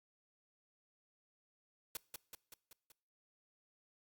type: noise with echo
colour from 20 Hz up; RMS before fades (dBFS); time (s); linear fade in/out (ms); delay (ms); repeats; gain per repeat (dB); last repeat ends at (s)
white; -42; 1.95-1.97; 2; 190; 5; -4; 2.92
effects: noise-tail reverb RT60 0.6 s tail -23 dB re dry + Opus 48 kbps